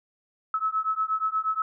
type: beating tone pair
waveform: sine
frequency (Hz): 1292 / 1300.4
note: E6 / E6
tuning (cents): -35 / -24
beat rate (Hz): 8.4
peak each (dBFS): -27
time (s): 0.54-1.62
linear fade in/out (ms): 2
effects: none